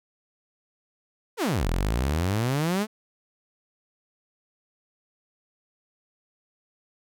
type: exponential two-way sweep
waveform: sawtooth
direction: down then up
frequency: 523.3 to 39.41 to 222.9 Hz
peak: -19 dBFS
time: 1.37-2.87 s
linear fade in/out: 50 ms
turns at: 1.68 s
effects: none